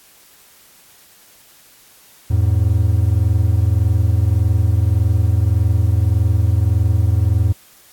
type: tone pair together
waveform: triangle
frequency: 84.7 / 106.41 Hz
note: E2 / G#2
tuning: +48 / +43 cents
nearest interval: major third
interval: 395 cents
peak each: -13 dBFS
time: 2.3-7.53 s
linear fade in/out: 10 ms
effects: white hiss -48 dBFS RMS until 7.92 s + AAC 64 kbps